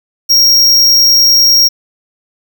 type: tone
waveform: square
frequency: 5590 Hz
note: F8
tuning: 1 cent sharp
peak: -5 dBFS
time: 0.29-1.69 s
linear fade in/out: 20 ms
effects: 7-bit